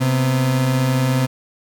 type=tone pair together; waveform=35% pulse; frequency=130.79 / 246.9 Hz; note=C3 / B3; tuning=0 / 0 cents; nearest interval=major seventh; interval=1100 cents; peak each=-14 / -24 dBFS; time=0-1.27 s; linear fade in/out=20 ms; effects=none

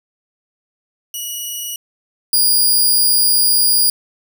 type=tone pair in turn; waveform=10% pulse; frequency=2918 / 4853 Hz; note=F#7 / D#8; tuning=-25 / -44 cents; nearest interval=major sixth; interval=881 cents; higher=second; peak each=-15 / -4 dBFS; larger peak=second; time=1.14-1.76 / 2.33-3.9 s; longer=second; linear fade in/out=2 ms; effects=none

